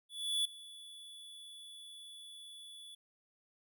square tone with ADSR envelope, 3437 Hz, A7, 41 cents flat, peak -30 dBFS, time 0.09-2.95 s, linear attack 360 ms, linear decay 5 ms, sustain -20 dB, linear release 6 ms, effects none

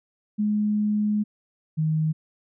sine tone pair in turn, 210 / 156.64 Hz, G#3 / D#3, +19 / +12 cents, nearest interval perfect fourth, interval 507 cents, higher first, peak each -20 dBFS, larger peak neither, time 0.38-1.24 / 1.77-2.13 s, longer first, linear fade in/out 20 ms, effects none

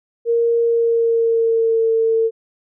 sine tone with pitch glide, 466.2 to 450.8 Hz, A#4 to A4, 0 to +42 cents, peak -13 dBFS, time 0.25-2.31 s, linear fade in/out 50 ms, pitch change -58 cents, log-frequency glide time 0.61-1.89 s, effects none

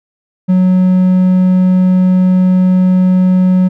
triangle tone, 184.2 Hz, F#3, 7 cents flat, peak -4 dBFS, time 0.48-3.69 s, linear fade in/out 20 ms, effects none

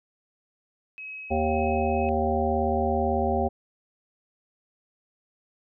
sine tone with tremolo, 2555 Hz, D#7, 45 cents sharp, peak -35 dBFS, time 0.98-2.09 s, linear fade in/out 0 ms, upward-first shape sine, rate 1.9 Hz, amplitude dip 35%
harmonic tone, 78.1 Hz, D#2, 7 cents sharp, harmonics 1 / 3 / 5 / 7 / 9 / 10, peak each -29 / -29 / -29 / -29 / -29 / -29 dBFS, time 1.3-3.49 s, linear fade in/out 20 ms
effects none

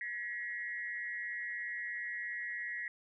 sine tone with amplitude modulation, 1914 Hz, A#6, 45 cents sharp, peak -33 dBFS, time 0.01-2.88 s, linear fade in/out 2 ms, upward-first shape sine, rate 217 Hz, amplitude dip 90%, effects none

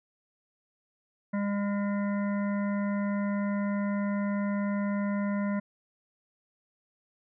harmonic tone, 202.4 Hz, G#3, 44 cents flat, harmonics 1 / 3 / 5 / 7 / 9 / 10, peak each -27 / -37 / -41 / -44 / -46 / -47 dBFS, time 1.33-5.6 s, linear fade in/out 10 ms, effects none

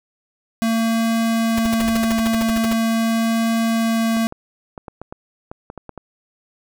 square tone with vibrato, 226.3 Hz, A3, 49 cents sharp, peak -17 dBFS, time 0.62-4.27 s, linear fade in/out 0 ms, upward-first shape triangle, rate 0.43 Hz, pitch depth 9 cents each way
pink noise bursts, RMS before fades -25 dBFS, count 16, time 1.57-2.732 s, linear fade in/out 5 ms, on 22 ms, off 54 ms
brown noise with exponential decay, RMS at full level -31 dBFS, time 1.79-2.62 s, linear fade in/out 0 ms, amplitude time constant 180 ms
clicks, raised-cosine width 1 ms, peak -19 dBFS, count 11, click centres 4.168 / 4.324 / 4.778 / 4.882 / 5.016 / 5.125 / 5.515 / 5.701 / 5.777 / 5.893 / 5.977 s
effects none

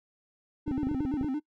triangle tone with vibrato, 280.4 Hz, C#4, 20 cents sharp, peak -26 dBFS, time 0.66-1.4 s, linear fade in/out 20 ms, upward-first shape square, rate 8.8 Hz, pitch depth 120 cents each way
clicks, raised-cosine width 3 ms, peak -21 dBFS, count 12, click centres 0.679 / 0.712 / 0.779 / 0.832 / 0.87 / 0.914 / 0.947 / 1.006 / 1.051 / 1.14 / 1.212 / 1.245 s
effects noise-tail reverb RT60 0.1 s tail -24 dB re dry

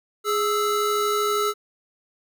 square tone pair together, 415.3 / 1318.5 Hz, G#4 / E6, 0 / 0 cents, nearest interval octave + minor sixth, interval 2000 cents, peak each -24 dBFS, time 0.24-1.54 s, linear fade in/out 50 ms, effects none

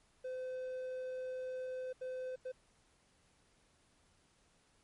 triangle tone bursts at uneven times, 512 Hz, C5, 38 cents flat, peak -37 dBFS, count 3, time 0.24-1.93 / 2.01-2.36 / 2.45-2.52 s, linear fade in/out 10 ms, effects pink hiss -71 dBFS RMS until 4.83 s + MP3 48 kbps

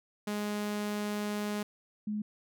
sawtooth / sine tone pair in turn, 208 / 210.7 Hz, G#3 / G#3, +3 / +25 cents, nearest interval unison, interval 22 cents, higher second, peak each -28 / -31 dBFS, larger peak first, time 0.27-1.63 / 2.07-2.22 s, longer first, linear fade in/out 5 ms, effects none

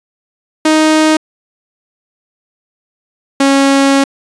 sawtooth tone pair in turn, 312 / 274.8 Hz, D#4 / C#4, +5 / -15 cents, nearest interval major second, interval 220 cents, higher first, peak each -3 dBFS, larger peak neither, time 0.65-1.17 / 3.4-4.04 s, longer second, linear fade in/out 5 ms, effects resampled to 22050 Hz

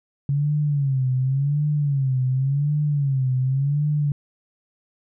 sine tone with vibrato, 138.59 Hz, C#3, in tune, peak -18 dBFS, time 0.29-4.12 s, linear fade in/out 2 ms, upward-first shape sine, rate 0.9 Hz, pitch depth 130 cents each way, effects none

